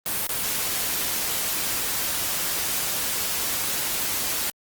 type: noise with dropouts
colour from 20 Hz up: white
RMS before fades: -26 dBFS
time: 0.06-4.5 s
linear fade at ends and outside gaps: 1 ms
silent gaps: 0.269-0.291 s
effects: Opus 32 kbps